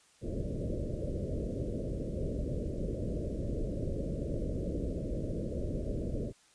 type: low-pass noise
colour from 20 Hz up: pink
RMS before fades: -35 dBFS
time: 0.21-6.33 s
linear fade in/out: 50 ms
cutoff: 610 Hz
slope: 96 dB/octave
effects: white hiss -64 dBFS RMS until 6.54 s + resampled to 22050 Hz